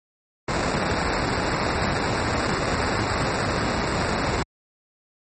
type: noise with sample-and-hold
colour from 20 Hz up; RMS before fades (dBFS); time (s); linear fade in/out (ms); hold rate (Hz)
pink; -23; 0.48-4.43; 5; 3150
effects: high-pass 60 Hz 12 dB/octave + MP3 32 kbps